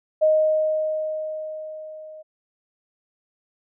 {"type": "tone with level ramp", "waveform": "sine", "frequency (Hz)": 622.3, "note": "D#5", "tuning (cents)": 0, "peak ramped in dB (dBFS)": [-13, -38], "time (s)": [0.21, 2.23], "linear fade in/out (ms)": 20, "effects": []}